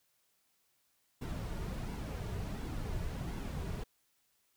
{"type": "noise with flanger", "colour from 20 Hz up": "brown", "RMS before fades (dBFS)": -39, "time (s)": [1.21, 3.84], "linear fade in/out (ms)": 10, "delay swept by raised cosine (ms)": [1.6, 3.9], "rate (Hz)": 1.4, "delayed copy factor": -0.5, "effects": ["white hiss -75 dBFS RMS until 4.56 s"]}